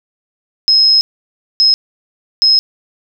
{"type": "tone bursts at uneven times", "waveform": "sine", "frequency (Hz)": 5140, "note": "E8", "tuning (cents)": -45, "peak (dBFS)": -6, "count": 3, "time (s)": [[0.68, 1.01], [1.6, 1.74], [2.42, 2.59]], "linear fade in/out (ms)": 0, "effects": []}